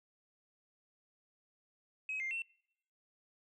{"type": "tone with pitch steps", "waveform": "sine", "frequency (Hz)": [2547, 2106, 2703], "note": ["D#7", "C7", "E7"], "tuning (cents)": [40, 11, 43], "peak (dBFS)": -35, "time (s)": [2.09, 2.42], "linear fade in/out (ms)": 2, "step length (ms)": 110, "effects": ["noise-tail reverb RT60 0.7 s tail -25 dB re dry", "tanh soft clip ceiling -32 dBFS"]}